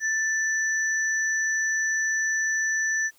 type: tone pair together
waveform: sine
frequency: 1764 / 5933 Hz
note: A6 / F#8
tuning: +4 / +4 cents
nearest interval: octave + major sixth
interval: 2100 cents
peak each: -23 / -30 dBFS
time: 0-3.11 s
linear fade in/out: 50 ms
effects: white hiss -60 dBFS RMS until 3.18 s